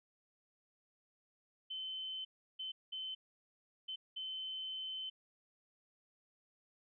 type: tone bursts at uneven times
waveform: sine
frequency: 3064 Hz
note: G7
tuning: 40 cents flat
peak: -40 dBFS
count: 5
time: 1.7-2.25 / 2.59-2.72 / 2.92-3.15 / 3.88-3.96 / 4.16-5.1 s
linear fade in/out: 10 ms
effects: none